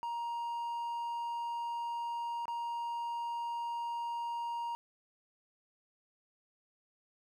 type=tone with dropouts; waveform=triangle; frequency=940 Hz; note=A#5; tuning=14 cents sharp; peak=-33 dBFS; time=0.03-4.75 s; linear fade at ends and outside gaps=0 ms; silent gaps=2.455-2.481 s; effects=none